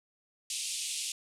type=band-pass noise; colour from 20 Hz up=white; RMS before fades=-36 dBFS; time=0.5-1.12 s; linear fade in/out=2 ms; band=2500 to 10000 Hz; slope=48 dB/octave; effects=none